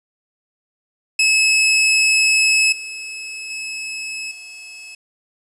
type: tone with level steps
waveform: sawtooth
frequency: 2588 Hz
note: E7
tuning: 32 cents flat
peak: -9 / -25 / -22 / -31 dBFS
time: 1.19-4.95 s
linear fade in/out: 5 ms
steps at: 2.72 / 3.5 / 4.31 s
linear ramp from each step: 5 ms
effects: resampled to 24000 Hz + 8-bit